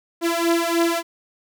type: beating tone pair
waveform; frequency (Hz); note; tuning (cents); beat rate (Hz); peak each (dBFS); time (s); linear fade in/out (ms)
sawtooth; 335.2 / 338.5; E4 / E4; +29 / +46; 3.3; -17; 0.21-1.03; 50
effects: none